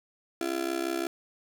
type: tone with amplitude modulation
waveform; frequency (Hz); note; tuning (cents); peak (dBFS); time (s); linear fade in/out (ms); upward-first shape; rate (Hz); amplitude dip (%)
35% pulse; 339; E4; +49; -23; 0.41-1.07; 2; sine; 65.8; 90
effects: none